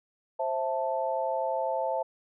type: chord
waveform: sine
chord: A minor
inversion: first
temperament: just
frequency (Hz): 528 / 660 / 880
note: C5 / E5 / A5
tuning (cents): +16 / +2 / 0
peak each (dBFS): -31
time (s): 0.39-2.03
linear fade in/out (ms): 10
effects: none